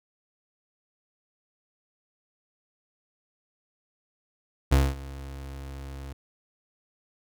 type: tone with ADSR envelope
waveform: 35% pulse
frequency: 68.2 Hz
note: C#2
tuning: 28 cents flat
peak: -14 dBFS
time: 4.71-6.13 s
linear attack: 16 ms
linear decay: 220 ms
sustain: -21 dB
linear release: 4 ms
effects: none